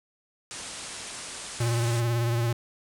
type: low-pass noise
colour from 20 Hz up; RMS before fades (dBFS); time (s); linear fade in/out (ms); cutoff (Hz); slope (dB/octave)
white; -39; 0.51-2; 0; 10000; 96
type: tone with vibrato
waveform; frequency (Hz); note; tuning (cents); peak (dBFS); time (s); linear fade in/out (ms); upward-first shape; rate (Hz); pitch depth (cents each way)
square; 117.7; A#2; +17; -24; 1.6-2.53; 5; triangle; 18; 51
effects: none